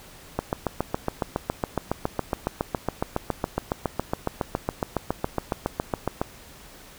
click train, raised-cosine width 1 ms, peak -9 dBFS, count 43, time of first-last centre 0.39-6.215 s, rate 7.21 Hz, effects pink hiss -47 dBFS RMS until 6.98 s

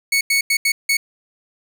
sawtooth tone bursts at uneven times, 2217 Hz, C#7, in tune, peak -11 dBFS, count 5, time 0.12-0.21 / 0.3-0.41 / 0.5-0.57 / 0.65-0.72 / 0.89-0.97 s, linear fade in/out 5 ms, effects none

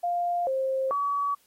sine tone with pitch steps, 700 / 530 / 1137 Hz, F5 / C5 / C#6, +4 / +22 / +44 cents, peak -24 dBFS, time 0.03-1.35 s, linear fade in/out 10 ms, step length 440 ms, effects white hiss -64 dBFS RMS until 1.46 s + AAC 48 kbps

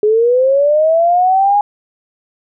sine linear sweep, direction up, 415.3 to 830 Hz, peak -8 dBFS, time 0.03-1.61 s, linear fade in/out 2 ms, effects none

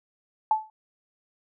sine tone with exponential decay, 869 Hz, A5, 22 cents flat, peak -15 dBFS, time 0.51-0.7 s, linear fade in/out 2 ms, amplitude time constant 41 ms, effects none

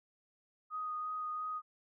sine tone with vibrato, 1244.5 Hz, D#6, in tune, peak -36 dBFS, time 0.7-1.62 s, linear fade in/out 50 ms, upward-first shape sine, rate 2.9 Hz, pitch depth 11 cents each way, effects none

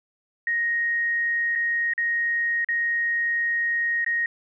sine tone with dropouts, 1871 Hz, A#6, 6 cents sharp, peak -21 dBFS, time 0.47-4.26 s, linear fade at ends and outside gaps 2 ms, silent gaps 1.553-1.557 / 1.936-1.978 / 2.646-2.687 / 4.046-4.063 s, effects none

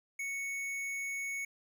sine tone with tanh clipping, 2217 Hz, C#7, in tune, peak -37 dBFS, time 0.19-1.45 s, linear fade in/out 5 ms, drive 15 dB, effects none

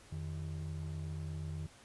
triangle ring-modulated tone, 120 Hz, B2, 49 cents flat, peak -33 dBFS, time 0.12-1.67 s, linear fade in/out 5 ms, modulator 34 Hz, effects pink hiss -59 dBFS RMS until 1.84 s + resampled to 24000 Hz

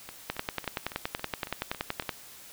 two click trains, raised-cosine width 0.3 ms, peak -23 / -13 dBFS, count 8 / 20, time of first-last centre 0.09-2.024 / 0.3-2.092 s, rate 3.62 / 10.6 Hz, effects white hiss -49 dBFS RMS until 2.52 s

